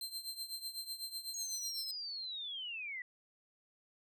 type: tone with tremolo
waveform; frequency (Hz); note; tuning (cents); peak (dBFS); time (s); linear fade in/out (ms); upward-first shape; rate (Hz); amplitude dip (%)
sawtooth; 4133; C8; -22; -35; 0.01-1.91; 2; triangle; 8; 85
type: linear sweep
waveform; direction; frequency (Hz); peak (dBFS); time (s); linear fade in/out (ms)
sine; down; 6645 to 1928; -40; 1.34-3.02; 2
effects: none